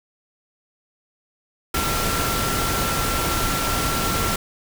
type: tone in noise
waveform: sine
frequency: 1358 Hz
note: F6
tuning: 49 cents flat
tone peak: -27 dBFS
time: 1.74-4.36 s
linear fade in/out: 5 ms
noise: pink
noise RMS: -23 dBFS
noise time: 1.74-4.36 s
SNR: -7 dB
effects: none